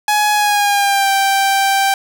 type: tone with pitch glide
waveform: sawtooth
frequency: 840 to 783.7 Hz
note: G#5 to G5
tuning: +19 to -1 cents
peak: -8 dBFS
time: 0.08-1.94 s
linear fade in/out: 2 ms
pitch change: -120 cents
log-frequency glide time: 0.33-1.1 s
effects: none